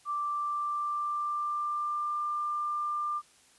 sine tone with pitch glide, 1174.7 to 1193.2 Hz, D6 to D6, 0 to +27 cents, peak -29 dBFS, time 0.05-3.22 s, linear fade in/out 50 ms, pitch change +27 cents, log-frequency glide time 0.25-2.18 s, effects white hiss -61 dBFS RMS until 3.58 s + resampled to 24000 Hz

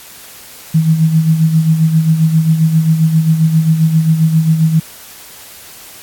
sine tone with tremolo, 160 Hz, D#3, 49 cents sharp, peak -5 dBFS, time 0.74-4.8 s, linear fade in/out 10 ms, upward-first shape sine, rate 7.5 Hz, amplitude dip 60%, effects white hiss -35 dBFS RMS until 6.02 s + AAC 64 kbps

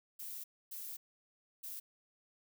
violet noise bursts at uneven times, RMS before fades -45 dBFS, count 3, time 0.19-0.44 / 0.71-0.97 / 1.63-1.8 s, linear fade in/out 10 ms, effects none

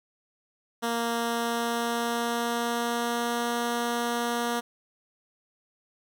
10% pulse tone with pitch glide, 233.1 to 237.4 Hz, A#3 to A#3, 0 to +32 cents, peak -18 dBFS, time 0.82-4.61 s, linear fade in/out 20 ms, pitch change +32 cents, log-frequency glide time 1.15-3.5 s, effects none

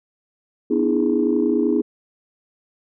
sine chord, E dominant seventh, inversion second, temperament equal with one note detuned, 246.9 / 299.5 / 329.6 / 415.3 Hz, B3 / D4 / E4 / G#4, 0 / +34 / 0 / 0 cents, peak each -21 dBFS, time 0.7-1.82 s, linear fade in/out 10 ms, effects tanh soft clip ceiling -7 dBFS

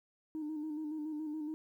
sine tone with vibrato, 306.3 Hz, D#4, 27 cents flat, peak -35 dBFS, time 0.35-1.54 s, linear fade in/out 0 ms, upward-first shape square, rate 7.1 Hz, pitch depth 40 cents each way, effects tanh soft clip ceiling -34 dBFS + 12-bit

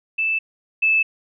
sine tone pair in turn, 2637 / 2622 Hz, E7 / E7, 0 / -10 cents, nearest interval unison, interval 10 cents, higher first, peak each -18 / -14 dBFS, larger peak second, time 0.18-0.39 / 0.82-1.03 s, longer neither, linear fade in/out 10 ms, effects none

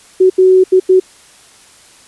sine tone bursts at uneven times, 373.3 Hz, F#4, 15 cents sharp, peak -4 dBFS, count 4, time 0.2-0.3 / 0.38-0.64 / 0.72-0.8 / 0.89-1 s, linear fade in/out 10 ms, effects white hiss -43 dBFS RMS until 2.07 s + resampled to 24000 Hz

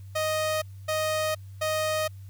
sawtooth tone bursts, 623 Hz, D#5, 2 cents sharp, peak -21 dBFS, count 3, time 0.15-2.08 s, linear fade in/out 10 ms, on 470 ms, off 260 ms, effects added 97 Hz sine -40 dBFS peak until 2.29 s + white hiss -63 dBFS RMS until 2.29 s

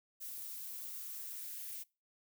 violet noise with high-pass filter sweep, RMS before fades -45 dBFS, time 0.2-1.84 s, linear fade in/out 20 ms, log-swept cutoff 580 to 2000 Hz, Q 1.9, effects noise-tail reverb RT60 0.3 s tail -24 dB re dry

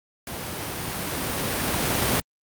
pink noise with level ramp, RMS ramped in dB -33 to -21 dBFS, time 0.27-2.2 s, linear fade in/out 2 ms, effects high-pass 80 Hz 12 dB/octave + Opus 48 kbps

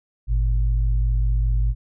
sine tone pair together, 51.49 / 116.54 Hz, G#1 / A#2, -14 / 0 cents, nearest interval octave + major second, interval 1414 cents, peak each -17 / -26 dBFS, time 0.27-1.75 s, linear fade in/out 50 ms, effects none

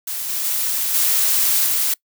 blue noise with level steps, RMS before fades -26 / -23 / -21 / -17 / -19 dBFS, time 0.07-1.94 s, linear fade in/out 5 ms, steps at 0.29 / 0.44 / 0.94 / 1.66 s, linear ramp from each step 5 ms, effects noise-tail reverb RT60 0.1 s tail -23 dB re dry

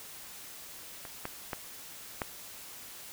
clicks, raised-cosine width 0.5 ms, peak -28 / -20 / -18 / -16 dBFS, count 4, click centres 1.052 / 1.254 / 1.532 / 2.218 s, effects white hiss -47 dBFS RMS until 3.12 s

